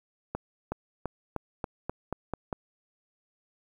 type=accelerating click train; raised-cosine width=1 ms; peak=-17 dBFS; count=9; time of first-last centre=0.35-2.528 s; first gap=370 ms; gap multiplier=0.91; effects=9-bit